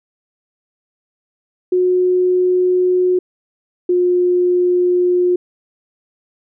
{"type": "tone pair in turn", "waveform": "sine", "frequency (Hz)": [364.1, 357.8], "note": ["F#4", "F4"], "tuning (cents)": [-28, 42], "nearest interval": "unison", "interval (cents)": 30, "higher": "first", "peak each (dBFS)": -11, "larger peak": "neither", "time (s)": [[1.72, 3.19], [3.89, 5.36]], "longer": "neither", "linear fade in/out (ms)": 5, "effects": []}